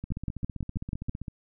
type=two click trains; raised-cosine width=5 ms; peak=-18 / -23 dBFS; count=7 / 20; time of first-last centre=0.12-1.094 / 0.04-1.282 s; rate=6.16 / 15.3 Hz; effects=none